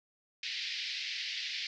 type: band-pass noise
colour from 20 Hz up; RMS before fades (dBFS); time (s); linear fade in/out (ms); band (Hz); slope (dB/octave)
white; -38; 0.43-1.67; 2; 1900 to 5000; 48
effects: none